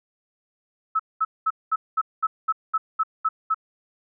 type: tone bursts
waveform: sine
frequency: 1300 Hz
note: E6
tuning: 24 cents flat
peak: -18 dBFS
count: 11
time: 0.95-3.545 s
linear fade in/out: 10 ms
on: 45 ms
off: 210 ms
effects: none